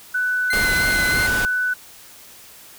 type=tone; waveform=sine; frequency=1493 Hz; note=F#6; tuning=15 cents sharp; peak=-18 dBFS; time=0.14-1.74 s; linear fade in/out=10 ms
type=tone with vibrato; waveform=30% pulse; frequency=2063 Hz; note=C7; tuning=25 cents flat; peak=-20 dBFS; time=0.5-1.27 s; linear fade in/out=5 ms; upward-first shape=sine; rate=3.2 Hz; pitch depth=27 cents each way
type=noise; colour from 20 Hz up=pink; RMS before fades=-25 dBFS; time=0.53-1.45 s; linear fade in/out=0 ms
effects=white hiss -44 dBFS RMS until 2.78 s